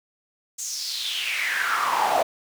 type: noise with high-pass filter sweep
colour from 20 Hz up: brown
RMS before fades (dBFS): -25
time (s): 0.58-2.23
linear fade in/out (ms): 10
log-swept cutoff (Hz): 7100 to 650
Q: 5
effects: none